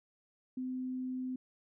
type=tone; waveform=sine; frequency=256 Hz; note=C4; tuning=38 cents flat; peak=-35 dBFS; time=0.57-1.36 s; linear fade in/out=5 ms; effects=none